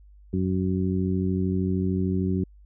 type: harmonic tone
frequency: 93.2 Hz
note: F#2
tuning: 13 cents sharp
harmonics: 1 / 2 / 3 / 4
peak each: -27 / -25 / -30 / -31 dBFS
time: 0.33-2.44 s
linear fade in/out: 5 ms
effects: added 50 Hz sine -48 dBFS peak until 2.65 s